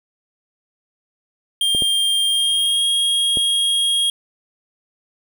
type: tone with pitch glide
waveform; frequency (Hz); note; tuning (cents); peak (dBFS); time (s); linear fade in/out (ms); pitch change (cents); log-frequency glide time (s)
square; 3200 to 3267; G7 to G#7; +35 to -29; -16; 1.61-4.1; 2; +36; 2.26-2.85
type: clicks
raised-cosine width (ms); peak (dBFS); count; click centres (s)
2; -14; 3; 1.749 / 1.822 / 3.372
effects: none